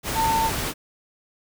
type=tone in noise; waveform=sine; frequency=898 Hz; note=A5; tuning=35 cents sharp; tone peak=-19 dBFS; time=0.14-0.51 s; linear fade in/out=50 ms; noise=pink; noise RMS=-27 dBFS; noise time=0.03-0.74 s; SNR=+5 dB; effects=none